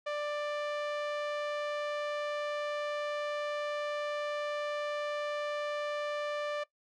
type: tone with low-pass filter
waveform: sawtooth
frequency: 590 Hz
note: D5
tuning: 8 cents sharp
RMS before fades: -35 dBFS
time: 0.06-6.64 s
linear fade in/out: 10 ms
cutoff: 3400 Hz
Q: 0.65
effects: noise-tail reverb RT60 0.1 s tail -19 dB re dry